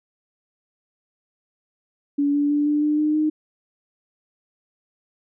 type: tone with pitch steps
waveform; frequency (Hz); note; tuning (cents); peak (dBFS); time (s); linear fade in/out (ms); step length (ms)
sine; 285.7 / 289.2 / 292.7 / 296.3 / 299.9 / 303.6 / 307.3; D4 / D4 / D4 / D4 / D4 / D#4 / D#4; -48 / -27 / -6 / +15 / +36 / -42 / -21; -17; 2.18-3.3; 10; 160
effects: none